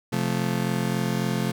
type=chord; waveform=35% pulse; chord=F major; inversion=second; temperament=just; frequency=130.96 / 174.61 / 218.3 Hz; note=C3 / F3 / A3; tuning=+2 / 0 / -13 cents; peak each=-26 dBFS; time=0.12-1.52 s; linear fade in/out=10 ms; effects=none